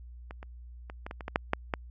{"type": "clicks", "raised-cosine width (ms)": 0.5, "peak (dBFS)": [-27, -29, -27, -23, -24, -25, -20, -9, -10, -13], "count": 10, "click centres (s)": [0.309, 0.429, 0.899, 1.065, 1.111, 1.208, 1.281, 1.359, 1.534, 1.738], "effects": ["added 60 Hz sine -44 dBFS peak until 1.9 s"]}